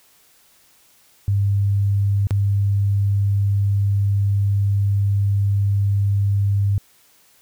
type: tone with dropouts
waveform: sine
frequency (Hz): 100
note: G2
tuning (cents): +35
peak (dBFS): -15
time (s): 1.28-6.78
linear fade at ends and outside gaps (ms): 0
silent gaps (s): 2.27-2.308
effects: white hiss -55 dBFS RMS until 7.41 s